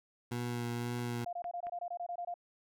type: tone with vibrato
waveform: 20% pulse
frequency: 120 Hz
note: B2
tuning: 49 cents flat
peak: -30 dBFS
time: 0.31-1.25 s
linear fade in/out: 10 ms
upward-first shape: sine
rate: 1.9 Hz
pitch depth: 15 cents each way
type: click train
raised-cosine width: 0.5 ms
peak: -35 dBFS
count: 4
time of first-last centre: 0.99-1.669 s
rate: 4.42 Hz
type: tone bursts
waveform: sine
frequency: 700 Hz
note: F5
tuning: 4 cents sharp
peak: -36 dBFS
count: 12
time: 1.26-2.341 s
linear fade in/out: 5 ms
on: 69 ms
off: 23 ms
effects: none